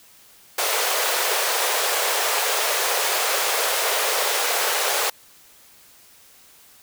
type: high-pass noise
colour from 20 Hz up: pink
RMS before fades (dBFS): -22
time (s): 0.58-5.1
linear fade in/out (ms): 5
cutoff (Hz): 430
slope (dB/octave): 48
effects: white hiss -51 dBFS RMS until 6.82 s